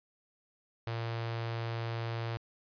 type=tone with notch filter; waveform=sawtooth; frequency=115 Hz; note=A#2; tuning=23 cents flat; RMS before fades=-36 dBFS; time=0.87-2.37 s; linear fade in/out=0 ms; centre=230 Hz; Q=1.1; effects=resampled to 11025 Hz